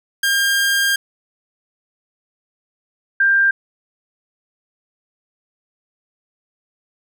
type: tone pair in turn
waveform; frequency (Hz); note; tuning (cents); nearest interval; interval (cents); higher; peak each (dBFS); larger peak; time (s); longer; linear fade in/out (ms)
sawtooth / sine; 1606 / 1589.4; G6 / G6; +41 / +23; unison; 18; first; -11; neither; 0.23-0.96 / 3.2-3.51; first; 5
effects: none

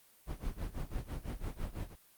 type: noise with tremolo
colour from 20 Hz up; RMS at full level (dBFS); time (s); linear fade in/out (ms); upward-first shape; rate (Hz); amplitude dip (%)
brown; -36; 0.26-1.96; 50; sine; 6; 90
effects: white hiss -64 dBFS RMS until 2.17 s + Opus 32 kbps

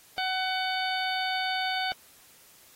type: harmonic tone with a mistuned harmonic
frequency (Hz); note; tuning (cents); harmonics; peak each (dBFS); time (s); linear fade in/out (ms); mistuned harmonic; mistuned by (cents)
750; F#5; +23; 1 / 2 / 3 / 4 / 5 / 6; -30 / -33 / -35 / -36 / -37 / -38; 0.18-1.92; 0; 5; -55
effects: white hiss -56 dBFS RMS until 2.75 s + AAC 48 kbps

